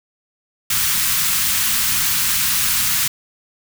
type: band-stop noise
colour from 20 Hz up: white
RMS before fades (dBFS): -18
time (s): 0.7-3.08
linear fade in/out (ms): 5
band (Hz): 220 to 1100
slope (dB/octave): 24
effects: none